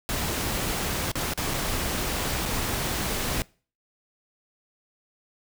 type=noise with dropouts; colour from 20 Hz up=pink; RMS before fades=-28 dBFS; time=0.09-3.42 s; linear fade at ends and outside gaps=0 ms; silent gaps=1.116-1.155 / 1.336-1.376 / 1.537-1.541 / 2.455-2.459 s; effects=noise-tail reverb RT60 0.4 s tail -24 dB re dry